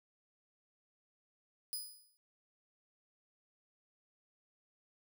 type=tone with exponential decay; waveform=10% pulse; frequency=4978 Hz; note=D#8; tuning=in tune; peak=-29 dBFS; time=1.73-2.17 s; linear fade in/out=0 ms; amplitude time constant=94 ms; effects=none